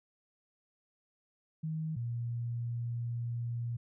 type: tone pair in turn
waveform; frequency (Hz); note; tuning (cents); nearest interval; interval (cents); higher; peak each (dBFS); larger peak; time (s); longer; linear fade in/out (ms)
sine; 158.1 / 118.44; D#3 / A#2; +28 / +28; perfect fourth; 500; first; -33 / -33; neither; 1.63-1.96 / 1.96-3.77; second; 10
effects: none